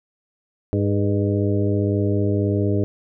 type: harmonic tone with a mistuned harmonic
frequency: 101.7 Hz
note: G#2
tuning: 36 cents flat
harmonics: 1 / 2 / 3 / 4 / 5 / 6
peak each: -20 / -26 / -24 / -25 / -30 / -31 dBFS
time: 0.73-2.84 s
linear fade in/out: 0 ms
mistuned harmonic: 5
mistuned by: -61 cents
effects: none